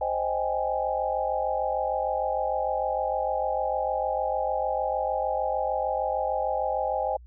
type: chord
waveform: sine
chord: Ab major seventh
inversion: first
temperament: equal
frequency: 523.3 / 622.3 / 784 / 830.6 Hz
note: C5 / Eb5 / G5 / Ab5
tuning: 0 / 0 / 0 / 0 cents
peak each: -30 dBFS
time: 0.01-7.17 s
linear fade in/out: 5 ms
effects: added 60 Hz sine -45 dBFS peak until 7.26 s